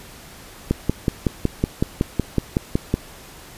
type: click train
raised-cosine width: 3 ms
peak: -4 dBFS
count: 13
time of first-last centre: 0.71-2.94 s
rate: 5.38 Hz
effects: pink hiss -42 dBFS RMS until 3.57 s + resampled to 32000 Hz